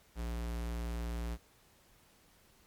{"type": "tone", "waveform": "square", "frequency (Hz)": 58.27, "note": "A#1", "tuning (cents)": 0, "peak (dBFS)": -36, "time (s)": [0.15, 1.38], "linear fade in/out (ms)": 50, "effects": ["pink hiss -65 dBFS RMS until 2.66 s", "MP3 96 kbps"]}